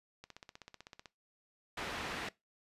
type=click train; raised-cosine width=0.2 ms; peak=-32 dBFS; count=14; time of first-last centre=0.24-1.058 s; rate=15.9 Hz
type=low-pass noise; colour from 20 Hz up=white; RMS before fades=-41 dBFS; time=1.77-2.29 s; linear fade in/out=5 ms; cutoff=2400 Hz; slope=12 dB/octave
effects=noise-tail reverb RT60 0.2 s tail -20 dB re dry + resampled to 32000 Hz